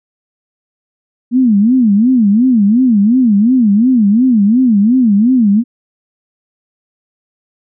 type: tone with vibrato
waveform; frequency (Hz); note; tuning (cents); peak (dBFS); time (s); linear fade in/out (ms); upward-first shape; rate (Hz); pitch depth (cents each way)
sine; 227.9; A#3; -39; -6; 1.31-5.64; 50; sine; 2.8; 240
effects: none